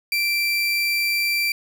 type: tone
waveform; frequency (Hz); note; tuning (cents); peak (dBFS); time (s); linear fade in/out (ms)
30% pulse; 2349; D7; 0; -17; 0.12-1.52; 2
effects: none